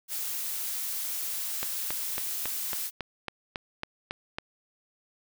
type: noise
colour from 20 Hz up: blue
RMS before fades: -33 dBFS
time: 0.08-2.91 s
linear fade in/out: 50 ms
type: click train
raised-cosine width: 0.3 ms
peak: -16 dBFS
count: 11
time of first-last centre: 1.63-4.385 s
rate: 3.63 Hz
effects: none